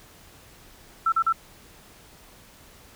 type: tone bursts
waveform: sine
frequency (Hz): 1333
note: E6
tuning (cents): +19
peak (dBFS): -18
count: 3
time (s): 1.06-1.326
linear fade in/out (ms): 5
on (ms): 62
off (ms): 40
effects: pink hiss -51 dBFS RMS until 2.95 s